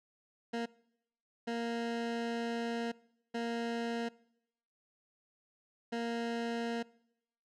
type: tone bursts at uneven times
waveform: 20% pulse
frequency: 233.1 Hz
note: A#3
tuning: in tune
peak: -29 dBFS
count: 4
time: 0.53-0.66 / 1.47-2.92 / 3.34-4.09 / 5.92-6.83 s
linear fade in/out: 10 ms
effects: noise-tail reverb RT60 0.8 s tail -23 dB re dry + low-pass 5000 Hz 12 dB/octave